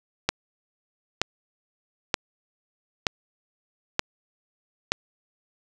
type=click train; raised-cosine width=0.2 ms; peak=-3 dBFS; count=6; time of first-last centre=0.29-4.92 s; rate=1.08 Hz; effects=none